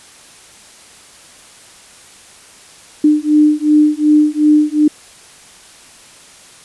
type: beating tone pair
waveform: sine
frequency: 300 / 302.7 Hz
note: D4 / D#4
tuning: +37 / -48 cents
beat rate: 2.7 Hz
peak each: -11 dBFS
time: 3.04-4.88 s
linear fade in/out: 5 ms
effects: white hiss -41 dBFS RMS until 6.64 s + resampled to 24000 Hz